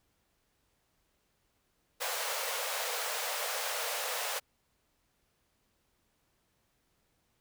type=high-pass noise; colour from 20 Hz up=pink; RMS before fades=-35 dBFS; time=2-4.4 s; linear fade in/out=20 ms; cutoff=460 Hz; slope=96 dB/octave; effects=pink hiss -75 dBFS RMS until 7.4 s